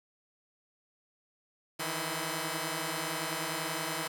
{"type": "tone cluster", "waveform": "5% pulse", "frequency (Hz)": [155.4, 165.8, 322.5, 1022], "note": ["D#3", "E3", "E4", "C6"], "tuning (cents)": [-2, 10, -38, -41], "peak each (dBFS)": -27, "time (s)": [1.79, 4.08], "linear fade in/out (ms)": 10, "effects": []}